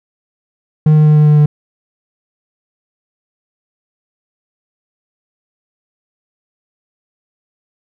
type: tone with pitch steps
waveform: triangle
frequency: 153.7 / 152.73 / 151.76 / 150.8 / 149.84 / 148.89 Hz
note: D#3 / D#3 / D#3 / D3 / D3 / D3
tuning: -21 / -32 / -43 / +46 / +35 / +24 cents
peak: -3 dBFS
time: 0.86-1.46 s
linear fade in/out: 5 ms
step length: 100 ms
effects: none